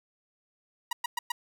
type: tone bursts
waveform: sawtooth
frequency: 959 Hz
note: A#5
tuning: 49 cents sharp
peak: -24 dBFS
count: 4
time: 0.91-1.32 s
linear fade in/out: 5 ms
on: 20 ms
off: 110 ms
effects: none